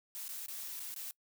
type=noise with dropouts; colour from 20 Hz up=blue; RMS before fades=-43 dBFS; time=0.15-1.11 s; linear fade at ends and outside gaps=0 ms; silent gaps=0.281-0.29 / 0.461-0.483 / 0.796-0.802 / 0.942-0.962 s; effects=noise-tail reverb RT60 0.1 s tail -23 dB re dry